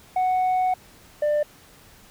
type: tone pair in turn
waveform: sine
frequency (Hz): 740 / 594.8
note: F#5 / D5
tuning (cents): 0 / +22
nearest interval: major third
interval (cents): 378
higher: first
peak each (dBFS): -16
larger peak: neither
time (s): 0.16-0.74 / 1.22-1.43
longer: first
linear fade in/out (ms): 5
effects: tanh soft clip ceiling -18 dBFS + pink hiss -51 dBFS RMS until 2.1 s